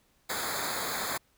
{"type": "noise with comb filter", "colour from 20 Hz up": "pink", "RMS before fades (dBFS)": -33, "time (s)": [0.29, 1.18], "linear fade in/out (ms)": 10, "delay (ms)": 0.35, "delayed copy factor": -1, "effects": ["pink hiss -68 dBFS RMS until 1.37 s"]}